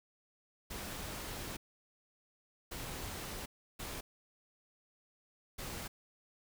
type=noise bursts at uneven times; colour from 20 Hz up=pink; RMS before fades=-43 dBFS; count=4; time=0.7-1.57 / 2.71-3.46 / 3.79-4.01 / 5.58-5.88 s; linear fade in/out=10 ms; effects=none